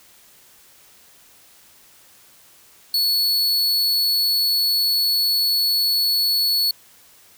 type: tone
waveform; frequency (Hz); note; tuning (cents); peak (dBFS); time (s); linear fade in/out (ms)
45% pulse; 4409; C#8; -10; -16; 2.94-6.71; 2
effects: white hiss -51 dBFS RMS until 7.37 s